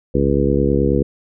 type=harmonic tone with a mistuned harmonic; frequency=69.3 Hz; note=C#2; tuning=in tune; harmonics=1 / 2 / 3 / 4 / 5 / 6 / 7; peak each=-21 / -21 / -21 / -21 / -21 / -21 / -21 dBFS; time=0.14-1.03 s; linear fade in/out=10 ms; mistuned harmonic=1; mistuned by=-130 cents; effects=none